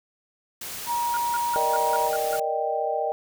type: noise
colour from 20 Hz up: white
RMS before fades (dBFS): -35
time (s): 0.61-2.4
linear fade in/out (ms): 5
type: tone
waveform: sine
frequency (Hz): 950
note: A#5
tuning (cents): +33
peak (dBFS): -23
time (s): 0.86-2.11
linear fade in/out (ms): 50
type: tone bursts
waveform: sine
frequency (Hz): 1423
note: F6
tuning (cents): +32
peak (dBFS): -29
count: 7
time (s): 1.14-2.356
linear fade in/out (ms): 0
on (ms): 28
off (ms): 170
type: chord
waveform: sine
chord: Eb major seventh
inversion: second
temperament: equal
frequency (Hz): 466.2 / 587.3 / 622.3 / 784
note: Bb4 / D5 / Eb5 / G5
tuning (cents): 0 / 0 / 0 / 0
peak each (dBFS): -30 / -31 / -28 / -27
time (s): 1.56-3.12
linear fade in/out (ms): 0
effects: none